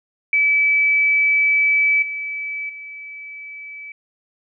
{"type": "tone with level steps", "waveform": "sine", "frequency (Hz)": 2300, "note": "D7", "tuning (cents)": -37, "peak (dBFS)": [-13, -24, -32], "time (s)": [0.33, 3.92], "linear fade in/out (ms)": 2, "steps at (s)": [2.02, 2.69], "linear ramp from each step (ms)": 5, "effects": []}